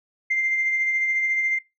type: tone with tremolo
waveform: sine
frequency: 2093 Hz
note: C7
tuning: in tune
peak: -18 dBFS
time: 0.3-1.59 s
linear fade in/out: 10 ms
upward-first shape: sine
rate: 14 Hz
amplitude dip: 30%
effects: noise-tail reverb RT60 0.2 s tail -19 dB re dry + tanh soft clip ceiling -14 dBFS